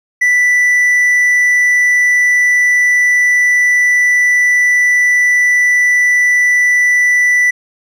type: tone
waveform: triangle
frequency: 1975 Hz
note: B6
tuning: in tune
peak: -6 dBFS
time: 0.21-7.51 s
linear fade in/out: 10 ms
effects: resampled to 32000 Hz